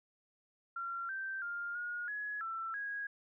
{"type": "tone with pitch steps", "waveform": "sine", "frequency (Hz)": [1373, 1561, 1403, 1437, 1683, 1337, 1649], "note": ["F6", "G6", "F6", "F6", "G#6", "E6", "G#6"], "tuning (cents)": [-30, -8, 8, 49, 23, 24, -13], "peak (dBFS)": -37, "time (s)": [0.76, 3.07], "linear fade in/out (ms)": 5, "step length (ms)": 330, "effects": []}